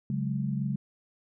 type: chord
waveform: sine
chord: C# suspended fourth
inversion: none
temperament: just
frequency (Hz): 138.59 / 184.79 / 207.9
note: C#3 / F#3 / G#3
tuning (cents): 0 / -2 / +2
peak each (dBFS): -30 / -34 / -32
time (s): 0.1-0.76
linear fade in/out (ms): 2
effects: none